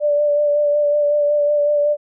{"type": "tone with vibrato", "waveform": "sine", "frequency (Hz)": 587, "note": "D5", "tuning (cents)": -1, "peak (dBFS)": -13, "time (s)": [0, 1.97], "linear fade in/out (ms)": 50, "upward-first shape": "sine", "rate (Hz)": 5.4, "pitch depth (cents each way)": 20, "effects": []}